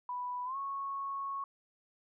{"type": "tone with pitch glide", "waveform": "sine", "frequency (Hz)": [987.8, 1102.4], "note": ["B5", "C#6"], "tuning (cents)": [0, -10], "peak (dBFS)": -35, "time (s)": [0.09, 1.44], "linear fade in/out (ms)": 2, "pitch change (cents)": 190, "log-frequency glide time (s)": [0.45, 0.57], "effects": []}